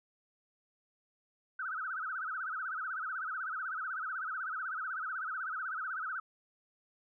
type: tone with vibrato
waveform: sine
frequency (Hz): 1396.9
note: F6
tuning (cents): 0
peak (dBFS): -35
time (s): 1.59-6.2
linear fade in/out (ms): 5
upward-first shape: sine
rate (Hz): 16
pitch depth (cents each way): 190
effects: none